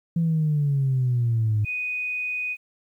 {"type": "exponential sweep", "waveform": "sine", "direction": "down", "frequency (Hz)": [169.5, 103.83], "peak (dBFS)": -18, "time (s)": [0.16, 1.65], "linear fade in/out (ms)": 5}
{"type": "tone", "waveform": "sine", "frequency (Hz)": 2489, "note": "D#7", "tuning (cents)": 0, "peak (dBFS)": -25, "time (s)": [1.64, 2.57], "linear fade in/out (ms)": 50}
{"effects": ["tanh soft clip ceiling -15 dBFS", "10-bit"]}